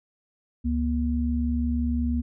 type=tone pair together; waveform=sine; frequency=71.2 / 239.5 Hz; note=C#2 / A#3; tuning=+47 / +47 cents; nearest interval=octave + major sixth; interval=2100 cents; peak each=-25 dBFS; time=0.64-2.22 s; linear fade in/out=20 ms; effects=none